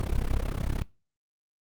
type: noise with amplitude modulation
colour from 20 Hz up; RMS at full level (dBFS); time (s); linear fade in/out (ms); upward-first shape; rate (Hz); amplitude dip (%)
brown; -24; 0-0.82; 0; sine; 33.2; 95
effects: noise-tail reverb RT60 0.3 s tail -22 dB re dry + Opus 32 kbps